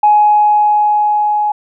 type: tone with level ramp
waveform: sine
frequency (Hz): 839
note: G#5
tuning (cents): +17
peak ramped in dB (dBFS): -4 to -11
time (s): 0.03-1.52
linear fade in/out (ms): 5
effects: tanh soft clip ceiling 0 dBFS